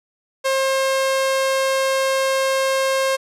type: tone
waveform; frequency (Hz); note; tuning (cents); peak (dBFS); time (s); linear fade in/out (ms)
sawtooth; 534; C5; +35; -13; 0.44-3.17; 20
effects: low-pass 12000 Hz 12 dB/octave